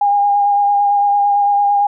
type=tone with vibrato; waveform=sine; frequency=812 Hz; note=G#5; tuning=39 cents flat; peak=-10 dBFS; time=0.01-1.87 s; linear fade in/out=5 ms; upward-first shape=sine; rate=8.9 Hz; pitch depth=17 cents each way; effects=none